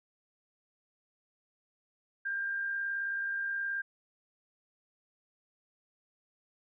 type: tone with amplitude modulation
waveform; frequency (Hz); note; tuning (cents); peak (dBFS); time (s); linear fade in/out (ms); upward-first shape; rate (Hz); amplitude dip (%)
sine; 1596; G6; +31; -30; 2.25-3.82; 10; sine; 58.8; 30
effects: none